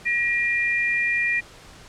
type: tone pair together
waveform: sine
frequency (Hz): 1904.9 / 2400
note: A#6 / D7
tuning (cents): +37 / +37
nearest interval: major third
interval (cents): 400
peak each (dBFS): -22 / -23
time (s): 0.05-1.41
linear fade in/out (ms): 20
effects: pink hiss -46 dBFS RMS until 1.88 s + low-pass 8000 Hz 12 dB/octave